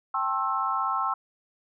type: chord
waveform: sine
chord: A minor seventh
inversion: third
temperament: equal with one note detuned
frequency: 784 / 880 / 1068.5 / 1318.5 Hz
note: G5 / A5 / C6 / E6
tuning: 0 / 0 / +36 / 0 cents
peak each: -32 / -34 / -28 / -28 dBFS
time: 0.14-1.14 s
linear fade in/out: 5 ms
effects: none